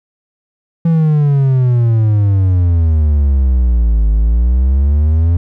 triangle exponential two-way sweep, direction down then up, 167.9 to 51.91 to 86.7 Hz, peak -6 dBFS, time 0.85-5.37 s, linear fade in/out 5 ms, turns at 4.1 s, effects none

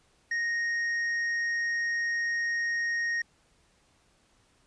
sine tone with hard clipping, 1864.7 Hz, A#6, in tune, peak -28 dBFS, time 0.31-3.22 s, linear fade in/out 5 ms, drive 4 dB, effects pink hiss -66 dBFS RMS until 4.66 s + resampled to 22050 Hz

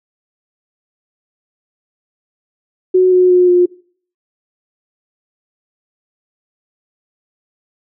sine tone with pitch steps, 369.2 / 364.7 / 360.4 / 356 Hz, F#4 / F#4 / F#4 / F4, -4 / -25 / -45 / +33 cents, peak -6 dBFS, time 2.94-3.66 s, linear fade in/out 10 ms, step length 180 ms, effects noise-tail reverb RT60 0.5 s tail -22 dB re dry

